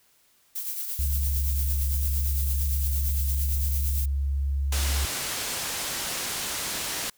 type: noise with tremolo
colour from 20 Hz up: violet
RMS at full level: -30 dBFS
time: 0.55-4.06 s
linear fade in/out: 10 ms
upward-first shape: triangle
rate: 8.8 Hz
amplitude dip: 50%
type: tone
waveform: sine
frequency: 69.3 Hz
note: C#2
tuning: in tune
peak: -23 dBFS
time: 0.99-5.05 s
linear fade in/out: 0 ms
type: low-pass noise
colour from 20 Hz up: white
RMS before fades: -31 dBFS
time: 4.72-7.1 s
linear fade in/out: 5 ms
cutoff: 10000 Hz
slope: 12 dB/octave
effects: white hiss -63 dBFS RMS until 7.17 s